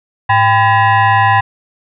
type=tone with frequency modulation; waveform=sine; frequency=107.8 Hz; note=A2; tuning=35 cents flat; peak=-7 dBFS; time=0.29-1.41 s; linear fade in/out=10 ms; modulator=900 Hz; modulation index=1.8; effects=none